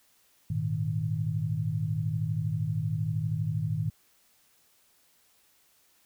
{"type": "chord", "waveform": "sine", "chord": "Ab suspended second", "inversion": "none", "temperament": "equal", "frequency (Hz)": [103.83, 116.54, 155.56], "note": ["Ab2", "Bb2", "Eb3"], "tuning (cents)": [0, 0, 0], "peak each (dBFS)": [-32, -32, -30], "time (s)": [0.5, 3.9], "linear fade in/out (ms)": 5, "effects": ["white hiss -65 dBFS RMS until 6.05 s"]}